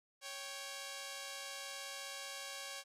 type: tone pair together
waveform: 5% pulse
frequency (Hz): 554.4 / 784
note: C#5 / G5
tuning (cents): 0 / 0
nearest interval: tritone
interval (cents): 600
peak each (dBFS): -34 / -37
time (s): 0.21-2.84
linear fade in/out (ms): 50
effects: resampled to 32000 Hz